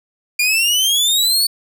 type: exponential sweep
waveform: sawtooth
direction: up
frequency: 2392 to 4514 Hz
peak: -10 dBFS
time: 0.39-1.47 s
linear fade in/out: 5 ms
effects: none